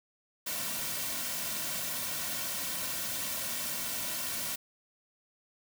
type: noise with comb filter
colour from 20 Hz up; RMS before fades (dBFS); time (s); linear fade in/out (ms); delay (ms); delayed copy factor
white; -35; 0.46-4.56; 10; 2.4; -0.6
effects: none